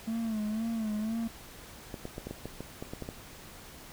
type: tone with vibrato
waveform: triangle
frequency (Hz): 220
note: A3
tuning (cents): 0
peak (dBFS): -28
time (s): 0.07-1.28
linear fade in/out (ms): 10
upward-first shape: sine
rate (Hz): 2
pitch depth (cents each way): 75
type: clicks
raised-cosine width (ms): 2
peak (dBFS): -24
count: 11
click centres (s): 1.942 / 2.054 / 2.181 / 2.27 / 2.31 / 2.456 / 2.606 / 2.825 / 2.935 / 3.023 / 3.089
effects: pink hiss -49 dBFS RMS until 3.92 s